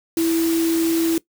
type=tone in noise; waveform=sine; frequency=329.6 Hz; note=E4; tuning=in tune; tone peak=-16 dBFS; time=0.17-1.18 s; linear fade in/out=2 ms; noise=white; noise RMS=-29 dBFS; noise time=0.17-1.18 s; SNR=+10 dB; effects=noise-tail reverb RT60 0.1 s tail -19 dB re dry